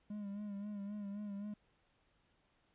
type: tone with vibrato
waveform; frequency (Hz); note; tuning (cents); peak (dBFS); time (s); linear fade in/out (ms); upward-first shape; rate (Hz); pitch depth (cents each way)
triangle; 204.1; G#3; -30; -39; 0.1-1.54; 5; sine; 3.8; 51
effects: pink hiss -75 dBFS RMS until 2.74 s + resampled to 8000 Hz